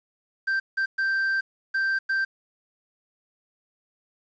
triangle tone bursts at uneven times, 1568 Hz, G6, in tune, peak -20 dBFS, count 5, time 0.47-0.6 / 0.77-0.86 / 0.98-1.41 / 1.74-1.99 / 2.09-2.25 s, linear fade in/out 10 ms, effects resampled to 16000 Hz + 9-bit

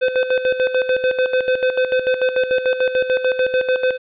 square tone with tremolo, 511 Hz, C5, 41 cents flat, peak -14 dBFS, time 0.01-3.98 s, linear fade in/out 20 ms, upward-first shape square, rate 6.8 Hz, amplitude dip 65%, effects resampled to 8000 Hz + 9-bit

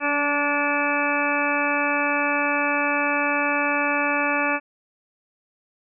harmonic tone with a mistuned harmonic, 289.7 Hz, D4, 24 cents flat, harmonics 1 / 2 / 3 / 4 / 5 / 6 / 8 / 9, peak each -28 / -28 / -28 / -28 / -28 / -28 / -28 / -28 dBFS, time 0-4.6 s, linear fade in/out 50 ms, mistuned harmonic 1, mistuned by -17 cents, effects none

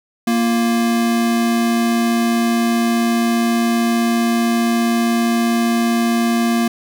square tone pair together, 233.1 / 348.3 Hz, A#3 / F4, 0 / -5 cents, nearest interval perfect fifth, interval 695 cents, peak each -15 / -25 dBFS, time 0.27-6.68 s, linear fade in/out 5 ms, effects none

